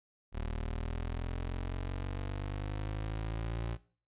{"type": "exponential sweep", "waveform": "25% pulse", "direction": "up", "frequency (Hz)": [38.03, 58.27], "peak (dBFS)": -31, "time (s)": [0.32, 3.78], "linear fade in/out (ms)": 50, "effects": ["noise-tail reverb RT60 0.4 s tail -18 dB re dry", "resampled to 8000 Hz"]}